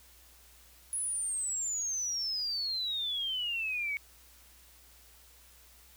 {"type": "exponential sweep", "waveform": "sine", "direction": "down", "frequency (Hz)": [10490, 2217], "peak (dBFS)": -31, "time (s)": [0.93, 3.97], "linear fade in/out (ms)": 0, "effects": ["added 60 Hz sine -61 dBFS peak until 5.96 s", "white hiss -59 dBFS RMS until 5.96 s"]}